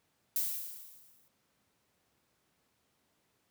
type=noise with exponential decay; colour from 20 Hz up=violet; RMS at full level=-30 dBFS; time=0.36-1.28 s; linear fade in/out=0 ms; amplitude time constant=200 ms; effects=pink hiss -75 dBFS RMS until 3.5 s + high-pass 100 Hz 12 dB/octave